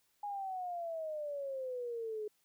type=exponential sweep; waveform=sine; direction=down; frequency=830.6 to 418.5 Hz; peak=-37 dBFS; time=0.23-2.28 s; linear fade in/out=5 ms; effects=white hiss -75 dBFS RMS until 2.44 s